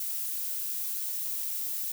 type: noise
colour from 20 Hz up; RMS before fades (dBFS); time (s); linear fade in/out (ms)
violet; -33; 0-1.92; 2
effects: none